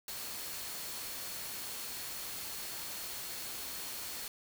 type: tone in noise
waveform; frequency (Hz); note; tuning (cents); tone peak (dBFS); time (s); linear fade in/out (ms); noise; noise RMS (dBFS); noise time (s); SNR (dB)
sine; 4335; C#8; -39; -51; 0.08-4.28; 2; white; -42; 0.08-4.28; -12
effects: none